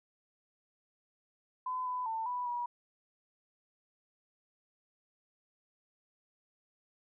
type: tone with pitch steps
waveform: sine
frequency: 1013 / 1001 / 895 / 987 / 965 Hz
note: B5 / B5 / A5 / B5 / B5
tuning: +44 / +23 / +29 / -1 / -40 cents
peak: -33 dBFS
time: 1.66-2.66 s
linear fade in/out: 5 ms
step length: 200 ms
effects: none